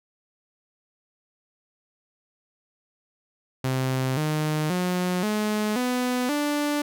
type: tone with pitch steps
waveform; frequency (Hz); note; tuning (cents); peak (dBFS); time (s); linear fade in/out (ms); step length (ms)
sawtooth; 130.6 / 153.53 / 180.48 / 212.2 / 249.4 / 293.2; C3 / D#3 / F#3 / G#3 / B3 / D4; -3 / -23 / -43 / +38 / +17 / -3; -19; 3.64-6.82; 5; 530
effects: none